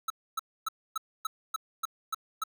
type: tone bursts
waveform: square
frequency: 1304 Hz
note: E6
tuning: 19 cents flat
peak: -29 dBFS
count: 9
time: 0.08-2.438 s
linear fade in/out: 5 ms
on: 22 ms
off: 270 ms
effects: none